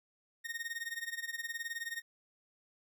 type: tone with tremolo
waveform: 40% pulse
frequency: 1851 Hz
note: A#6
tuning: 13 cents flat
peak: -34 dBFS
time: 0.44-2.02 s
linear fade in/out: 20 ms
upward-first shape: sine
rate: 19 Hz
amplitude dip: 85%
effects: none